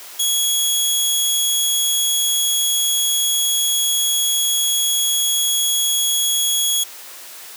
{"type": "tone", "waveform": "15% pulse", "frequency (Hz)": 3336, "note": "G#7", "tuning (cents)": 7, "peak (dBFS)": -9, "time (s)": [0.19, 6.84], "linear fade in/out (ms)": 10, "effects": ["white hiss -37 dBFS RMS until 7.56 s", "high-pass 400 Hz 12 dB/octave"]}